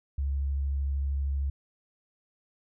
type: tone with vibrato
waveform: sine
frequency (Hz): 69.3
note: C#2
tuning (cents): 0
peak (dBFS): -26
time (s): 0.18-1.5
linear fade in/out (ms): 5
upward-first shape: sine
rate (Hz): 13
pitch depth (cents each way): 14
effects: none